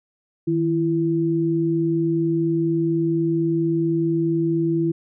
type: tone pair together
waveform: sine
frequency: 158.1 / 333.8 Hz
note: D#3 / E4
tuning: +28 / +22 cents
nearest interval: octave + minor second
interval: 1294 cents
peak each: -23 / -19 dBFS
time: 0.47-4.92 s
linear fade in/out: 10 ms
effects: none